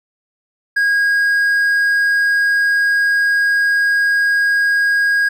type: tone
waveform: triangle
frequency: 1637 Hz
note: G#6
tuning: 25 cents flat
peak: -10 dBFS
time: 0.76-5.29 s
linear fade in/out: 10 ms
effects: none